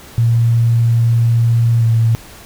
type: tone with pitch glide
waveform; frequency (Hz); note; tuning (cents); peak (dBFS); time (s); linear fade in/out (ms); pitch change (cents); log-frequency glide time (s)
sine; 116.54 to 114.01; A#2 to A#2; 0 to -38; -9; 0.18-2.15; 0; -38; 1.79-1.85
effects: pink hiss -38 dBFS RMS until 2.45 s